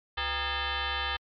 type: tone with frequency modulation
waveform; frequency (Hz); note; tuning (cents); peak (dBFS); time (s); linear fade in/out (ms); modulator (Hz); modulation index
sine; 932.3; A#5; 0; -28; 0.17-1.17; 10; 432; 6.6
effects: MP3 64 kbps